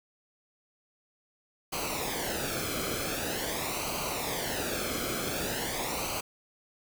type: noise with flanger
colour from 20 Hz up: pink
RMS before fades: -33 dBFS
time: 1.72-6.21 s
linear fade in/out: 10 ms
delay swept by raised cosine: 0.56 to 1.1 ms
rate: 0.45 Hz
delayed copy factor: -0.7
effects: none